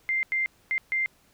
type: tone bursts at uneven times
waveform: sine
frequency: 2093 Hz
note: C7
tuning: in tune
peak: -23 dBFS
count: 4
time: 0.09-0.23 / 0.32-0.46 / 0.71-0.78 / 0.92-1.06 s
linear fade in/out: 0 ms
effects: pink hiss -62 dBFS RMS until 1.33 s